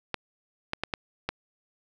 clicks, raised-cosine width 0.3 ms, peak -12 dBFS, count 5, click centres 0.143 / 0.734 / 0.836 / 0.938 / 1.29 s, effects none

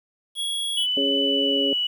square tone, 3333 Hz, G#7, 5 cents sharp, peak -25 dBFS, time 0.35-0.87 s, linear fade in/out 50 ms
sine tone with pitch glide, 2990 to 2947 Hz, F#7 to F#7, +17 to -8 cents, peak -21 dBFS, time 0.77-1.87 s, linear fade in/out 5 ms, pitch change -25 cents, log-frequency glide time 1.2-1.66 s
harmonic tone, 138.59 Hz, C#3, in tune, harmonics 2 / 3 / 4, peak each -25 / -27 / -28 dBFS, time 0.97-1.73 s, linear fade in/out 2 ms
effects 9-bit

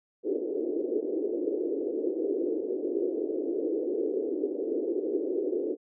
white band-pass noise, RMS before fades -30 dBFS, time 0.23-5.77 s, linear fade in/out 50 ms, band 310 to 450 Hz, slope 48 dB/octave, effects none

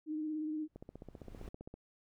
sine tone with vibrato, 308.4 Hz, D#4, 15 cents flat, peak -35 dBFS, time 0.06-0.68 s, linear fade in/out 50 ms, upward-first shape sine, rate 17 Hz, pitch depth 27 cents each way
brown noise with exponential growth, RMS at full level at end -46 dBFS, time 0.52-1.49 s, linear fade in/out 5 ms, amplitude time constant 210 ms
click train, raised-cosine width 2 ms, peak -34 dBFS, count 16, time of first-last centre 0.76-1.74 s, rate 15.3 Hz
effects none

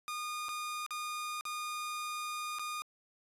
sawtooth tone with dropouts, 1221 Hz, D#6, 33 cents flat, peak -33 dBFS, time 0.08-2.82 s, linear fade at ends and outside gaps 0 ms, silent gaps 0.485-0.49 / 0.864-0.907 / 1.41-1.453 / 2.586-2.594 s, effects resampled to 32000 Hz

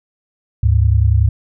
sine tone pair together, 73.42 / 103.96 Hz, D2 / G#2, 0 / +2 cents, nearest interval tritone, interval 602 cents, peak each -12 dBFS, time 0.63-1.29 s, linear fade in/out 5 ms, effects none

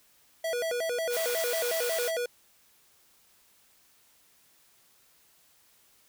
square tone with vibrato, 563 Hz, C#5, 27 cents sharp, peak -29 dBFS, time 0.44-2.26 s, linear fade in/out 5 ms, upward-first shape square, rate 5.5 Hz, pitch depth 260 cents each way
white high-pass noise, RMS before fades -35 dBFS, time 1.09-2.12 s, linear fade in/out 50 ms, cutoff 400 Hz, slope 48 dB/octave
effects white hiss -63 dBFS RMS until 6.08 s

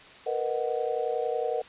sine chord, B major seventh, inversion third, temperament just, 463 / 493.9 / 617.4 / 740.8 Hz, A#4 / B4 / D#5 / F#5, -12 / 0 / -14 / +2 cents, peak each -30 / -31 / -34 / -33 dBFS, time 0.26-1.62 s, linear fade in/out 10 ms, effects white hiss -49 dBFS RMS until 1.68 s + resampled to 8000 Hz

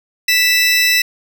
25% pulse tone pair together, 1975.5 / 2637 Hz, B6 / E7, 0 / 0 cents, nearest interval perfect fourth, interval 500 cents, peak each -10 dBFS, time 0.28-1.02 s, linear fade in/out 5 ms, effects none

